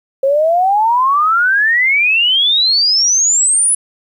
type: exponential sweep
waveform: sine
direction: up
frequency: 530 to 10180 Hz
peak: -9 dBFS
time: 0.23-3.75 s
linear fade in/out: 5 ms
effects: 8-bit